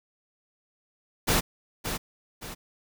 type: noise with echo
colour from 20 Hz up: pink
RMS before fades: -23 dBFS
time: 1.27-1.41 s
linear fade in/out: 20 ms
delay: 570 ms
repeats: 2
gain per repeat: -8 dB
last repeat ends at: 2.55 s
effects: none